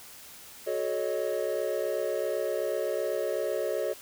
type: chord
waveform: triangle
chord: D# half-diminished seventh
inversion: first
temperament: equal with one note detuned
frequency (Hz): 370 / 432.7 / 554.4 / 622.3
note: F#4 / A4 / C#5 / D#5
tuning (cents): 0 / -29 / 0 / 0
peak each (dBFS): -33 / -31 / -30 / -31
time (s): 0.66-3.94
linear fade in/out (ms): 20
effects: white hiss -48 dBFS RMS until 4.01 s